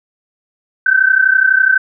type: tone pair together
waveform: sine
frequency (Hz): 1521 / 1553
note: F#6 / G6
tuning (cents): +47 / -17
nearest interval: unison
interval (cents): 36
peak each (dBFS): -11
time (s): 0.86-1.78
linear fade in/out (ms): 5
effects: none